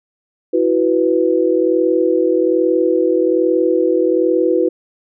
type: chord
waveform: sine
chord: E suspended second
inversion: none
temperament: just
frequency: 329.6 / 370.8 / 494.4 Hz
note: E4 / F#4 / B4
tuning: 0 / +4 / +2 cents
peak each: -16 dBFS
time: 0.53-4.69 s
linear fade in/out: 10 ms
effects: none